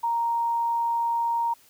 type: tone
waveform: sine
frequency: 932.3 Hz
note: A#5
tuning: in tune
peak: -22 dBFS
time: 0.03-1.54 s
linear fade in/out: 10 ms
effects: white hiss -57 dBFS RMS until 1.69 s